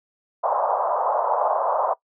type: band-pass noise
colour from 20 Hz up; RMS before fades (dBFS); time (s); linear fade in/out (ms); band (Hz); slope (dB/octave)
pink; -22; 0.43-1.94; 10; 560 to 1100; 48
effects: noise-tail reverb RT60 0.1 s tail -20 dB re dry